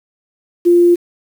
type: tone with quantisation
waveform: sine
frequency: 348.1 Hz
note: F4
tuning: 6 cents flat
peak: -6 dBFS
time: 0.65-0.96 s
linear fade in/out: 20 ms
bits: 6
effects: none